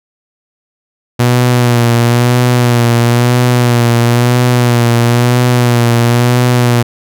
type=tone with vibrato; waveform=sawtooth; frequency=120.8 Hz; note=B2; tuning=38 cents flat; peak=-3 dBFS; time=1.19-6.83 s; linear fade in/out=10 ms; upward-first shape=sine; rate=1 Hz; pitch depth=40 cents each way; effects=none